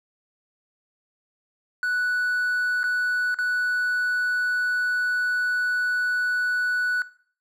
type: tone with dropouts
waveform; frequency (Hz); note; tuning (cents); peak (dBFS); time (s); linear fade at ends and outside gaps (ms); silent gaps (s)
triangle; 1480; F#6; 0; -20; 1.83-7.02; 1; 2.832-2.84 / 3.344-3.387
effects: noise-tail reverb RT60 0.5 s tail -18 dB re dry